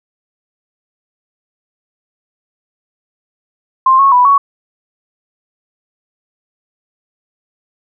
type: tone with pitch steps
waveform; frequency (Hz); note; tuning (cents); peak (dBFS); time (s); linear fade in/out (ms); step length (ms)
sine; 1052 / 1099 / 988 / 1117; C6 / C#6 / B5 / C#6; +9 / -15 / 0 / +13; -5; 3.86-4.38; 5; 130
effects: none